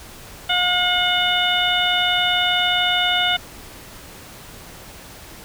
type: harmonic tone with a mistuned harmonic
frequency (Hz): 718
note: F5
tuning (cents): +48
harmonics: 1 / 2 / 3 / 4 / 5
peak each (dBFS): -23 / -23 / -25 / -21 / -22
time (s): 0.49-3.37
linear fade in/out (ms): 10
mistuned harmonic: 4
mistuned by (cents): +41
effects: pink hiss -40 dBFS RMS until 5.44 s